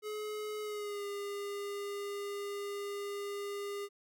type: tone with pitch glide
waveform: square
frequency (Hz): 424.5 to 404.6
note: G#4 to G#4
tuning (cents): +38 to -45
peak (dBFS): -38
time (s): 0.02-3.89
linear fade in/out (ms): 50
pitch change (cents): -83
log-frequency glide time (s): 0.62-1.05
effects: none